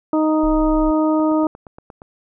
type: harmonic tone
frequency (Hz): 311.1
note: D#4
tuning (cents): 0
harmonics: 1 / 2 / 3 / 4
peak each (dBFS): -15 / -21 / -25 / -27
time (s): 0.13-1.47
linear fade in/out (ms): 2
type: tone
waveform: sine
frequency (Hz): 33.09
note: C1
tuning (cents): +20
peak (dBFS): -22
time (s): 0.43-0.91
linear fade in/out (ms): 10
type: click train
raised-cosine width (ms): 1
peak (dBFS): -24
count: 8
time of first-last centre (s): 1.2-2.019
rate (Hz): 8.55
effects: none